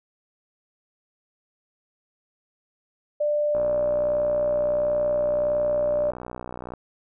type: tone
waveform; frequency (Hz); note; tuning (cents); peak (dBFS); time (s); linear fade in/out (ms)
sine; 593; D5; +17; -20; 3.2-6.11; 10
type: click train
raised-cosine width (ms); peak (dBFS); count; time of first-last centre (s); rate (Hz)
1; -21; 197; 3.55-6.737; 61.5
effects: none